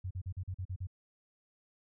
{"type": "tone bursts", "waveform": "sine", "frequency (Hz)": 92.5, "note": "F#2", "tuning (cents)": 0, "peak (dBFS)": -35, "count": 8, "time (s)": [0.04, 0.871], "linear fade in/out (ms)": 10, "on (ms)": 68, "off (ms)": 41, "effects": []}